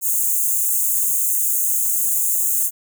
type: high-pass noise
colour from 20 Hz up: white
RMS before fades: -19 dBFS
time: 0.01-2.71 s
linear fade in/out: 50 ms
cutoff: 6500 Hz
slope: 96 dB/octave
effects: none